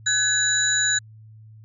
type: tone cluster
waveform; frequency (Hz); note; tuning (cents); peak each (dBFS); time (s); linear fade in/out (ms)
sine; 1516 / 1673 / 3926 / 6950; F#6 / G#6 / B7 / A8; +42 / +12 / -11 / -22; -27 / -24 / -24 / -22; 0.06-0.99; 10
effects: added 109 Hz sine -43 dBFS peak until 1.64 s